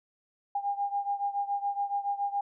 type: beating tone pair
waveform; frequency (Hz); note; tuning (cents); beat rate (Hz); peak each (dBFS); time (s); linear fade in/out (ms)
sine; 804 / 811.1; G5 / G#5; +44 / -41; 7.1; -30 / -33; 0.55-2.41; 5
effects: none